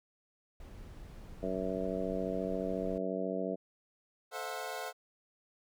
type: noise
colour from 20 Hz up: brown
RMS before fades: -48 dBFS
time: 0.6-2.98 s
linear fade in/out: 2 ms
type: harmonic tone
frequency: 94.2 Hz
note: F#2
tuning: 32 cents sharp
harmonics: 2 / 3 / 4 / 5 / 6 / 7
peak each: -39 / -40 / -41 / -39 / -40 / -39 dBFS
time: 1.42-3.56 s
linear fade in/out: 20 ms
type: chord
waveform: 25% pulse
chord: F# half-diminished seventh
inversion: first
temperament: equal with one note detuned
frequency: 440 / 523.3 / 659.3 / 727.7 Hz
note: A4 / C5 / E5 / F#5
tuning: 0 / 0 / 0 / -29 cents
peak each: -41 / -40 / -40 / -38 dBFS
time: 4.31-4.93 s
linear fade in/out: 50 ms
effects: none